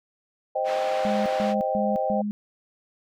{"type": "chord", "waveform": "sine", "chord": "C minor", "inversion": "none", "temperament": "equal", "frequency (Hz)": [523.3, 622.3, 784], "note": ["C5", "Eb5", "G5"], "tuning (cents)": [0, 0, 0], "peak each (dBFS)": -27, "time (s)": [0.55, 2.22], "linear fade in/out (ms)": 10}
{"type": "band-pass noise", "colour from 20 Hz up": "pink", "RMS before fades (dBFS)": -36, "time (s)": [0.64, 1.55], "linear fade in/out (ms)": 50, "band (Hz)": [560, 3400], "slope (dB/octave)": 12}
{"type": "tone bursts", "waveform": "sine", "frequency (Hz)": 207.7, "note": "G#3", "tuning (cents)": 0, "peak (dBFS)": -25, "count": 4, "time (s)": [1.05, 2.31], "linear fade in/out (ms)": 0, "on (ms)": 210, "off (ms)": 140}
{"effects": []}